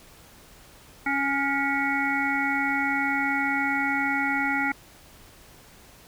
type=harmonic tone with a mistuned harmonic; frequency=277.2 Hz; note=C#4; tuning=in tune; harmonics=1 / 3 / 5 / 7 / 8; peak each=-29 / -29 / -29 / -29 / -29 dBFS; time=1.06-4.72 s; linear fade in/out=5 ms; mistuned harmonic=5; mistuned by=+33 cents; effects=pink hiss -51 dBFS RMS until 6.07 s